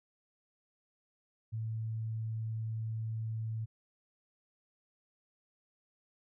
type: tone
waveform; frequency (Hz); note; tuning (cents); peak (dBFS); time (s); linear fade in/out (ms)
sine; 111.3; A2; +20; -34; 1.52-3.66; 20
effects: none